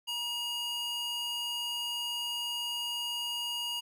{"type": "tone with high-pass filter", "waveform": "square", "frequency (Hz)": 954, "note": "A#5", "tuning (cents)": 40, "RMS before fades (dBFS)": -35, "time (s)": [0.07, 3.81], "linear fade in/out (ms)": 20, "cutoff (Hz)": 2200, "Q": 5.9, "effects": []}